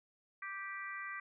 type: harmonic tone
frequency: 392 Hz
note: G4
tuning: in tune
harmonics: 3 / 4 / 5 / 6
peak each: -46 / -47 / -44 / -51 dBFS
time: 0.42-1.2 s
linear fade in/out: 5 ms
effects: none